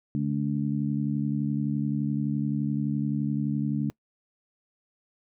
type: harmonic tone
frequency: 71.7 Hz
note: D2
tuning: 41 cents flat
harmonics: 2 / 3 / 4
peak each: -28 / -28 / -31 dBFS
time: 0.15-3.9 s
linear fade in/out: 0 ms
effects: noise-tail reverb RT60 0.1 s tail -24 dB re dry